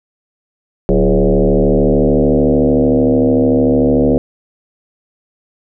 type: tone with frequency modulation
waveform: sine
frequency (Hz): 110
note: A2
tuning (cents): 0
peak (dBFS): -8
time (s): 0.89-4.18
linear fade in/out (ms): 0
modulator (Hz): 73.4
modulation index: 6.4
effects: none